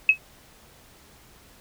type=tone with exponential decay; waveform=sine; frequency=2571 Hz; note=E7; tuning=44 cents flat; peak=-8 dBFS; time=0.09-0.18 s; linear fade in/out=2 ms; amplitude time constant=18 ms; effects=pink hiss -53 dBFS RMS until 1.6 s